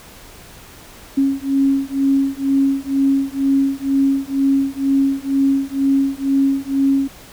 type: beating tone pair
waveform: sine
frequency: 272.4 / 274.5 Hz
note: C#4 / C#4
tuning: -30 / -17 cents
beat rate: 2.1 Hz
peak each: -17 dBFS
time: 1.17-7.08 s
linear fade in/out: 10 ms
effects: pink hiss -41 dBFS RMS until 7.32 s